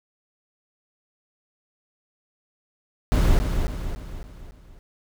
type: noise with echo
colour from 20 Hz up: brown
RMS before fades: -17 dBFS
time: 3.12-3.39 s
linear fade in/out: 0 ms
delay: 280 ms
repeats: 5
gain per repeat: -6 dB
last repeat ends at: 4.79 s
effects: none